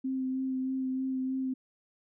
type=tone with vibrato; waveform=sine; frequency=261.6 Hz; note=C4; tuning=in tune; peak=-29 dBFS; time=0.04-1.54 s; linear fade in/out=10 ms; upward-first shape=sine; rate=3.2 Hz; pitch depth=15 cents each way; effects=none